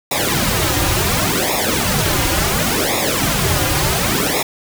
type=noise with flanger; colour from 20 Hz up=pink; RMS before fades=-17 dBFS; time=0.11-4.43 s; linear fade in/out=5 ms; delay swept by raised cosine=0.65 to 4.65 ms; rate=0.7 Hz; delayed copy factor=-0.95; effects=none